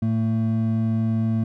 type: tone pair together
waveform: triangle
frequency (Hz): 111.95 / 223.9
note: A2 / A3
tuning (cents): +30 / +30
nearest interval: octave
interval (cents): 1200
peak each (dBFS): -20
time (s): 0.02-1.44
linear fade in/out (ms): 5
effects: none